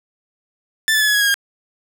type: tone with pitch steps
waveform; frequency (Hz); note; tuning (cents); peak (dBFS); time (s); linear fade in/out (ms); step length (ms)
sawtooth; 1765 / 1739.7 / 1714.8 / 1690.2 / 1665.9 / 1642.1 / 1618.5; A6 / A6 / A6 / G#6 / G#6 / G#6 / G#6; +5 / -20 / -45 / +30 / +5 / -20 / -45; -10; 0.88-1.342; 0; 66
effects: 8-bit